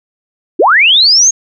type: linear sweep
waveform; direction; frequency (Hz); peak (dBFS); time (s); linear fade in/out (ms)
sine; up; 270 to 6645; -4; 0.59-1.31; 10
effects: none